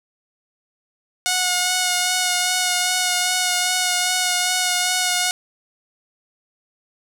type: tone with vibrato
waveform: 5% pulse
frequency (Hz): 727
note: F#5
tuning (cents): -31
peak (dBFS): -6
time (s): 1.26-5.31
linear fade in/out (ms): 0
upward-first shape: sine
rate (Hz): 2.5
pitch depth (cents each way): 17
effects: none